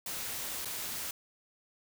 white noise with dropouts, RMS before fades -38 dBFS, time 0.06-1.11 s, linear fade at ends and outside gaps 2 ms, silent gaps 0.648-0.655 s, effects none

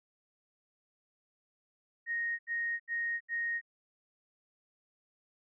sine tone bursts, 1864.7 Hz, A#6, in tune, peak -31 dBFS, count 4, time 2.06-3.614 s, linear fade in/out 50 ms, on 330 ms, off 78 ms, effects none

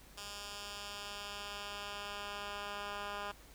10% pulse tone with band-pass filter sweep, 203.7 Hz, G#3, 33 cents flat, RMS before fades -44 dBFS, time 0.17-3.32 s, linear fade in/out 10 ms, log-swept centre 5300 to 1700 Hz, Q 0.83, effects added 50 Hz sine -59 dBFS peak until 3.54 s + pink hiss -59 dBFS RMS until 3.54 s

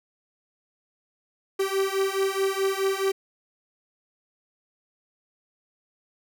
45% pulse beating tone pair, 385.7 / 390.4 Hz, G4 / G4, -28 / -7 cents, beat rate 4.7 Hz, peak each -26 dBFS, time 1.59-3.12 s, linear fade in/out 10 ms, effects none

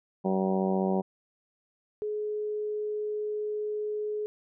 harmonic tone, 95 Hz, F#2, 46 cents sharp, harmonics 2 / 3 / 4 / 5 / 6 / 7 / 8 / 9 / 10, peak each -27 / -40 / -30 / -36 / -34 / -39 / -35 / -45 / -40 dBFS, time 0.24-1.02 s, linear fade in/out 20 ms
sine tone, 422.4 Hz, G#4, 29 cents sharp, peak -29 dBFS, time 2.02-4.26 s, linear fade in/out 0 ms
effects none

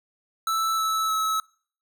square tone with pitch steps, 1318.5 / 1307.1 / 1295.8 Hz, E6 / E6 / E6, 0 / -15 / -30 cents, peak -23 dBFS, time 0.47-1.4 s, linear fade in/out 2 ms, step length 310 ms, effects noise-tail reverb RT60 0.5 s tail -25 dB re dry

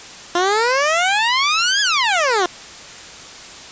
15% pulse exponential two-way sweep, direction up then down, 342.1 to 1700 to 342.1 Hz, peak -8 dBFS, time 0.35-2.46 s, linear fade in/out 2 ms, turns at 1.81 s, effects white hiss -36 dBFS RMS until 3.71 s + resampled to 16000 Hz

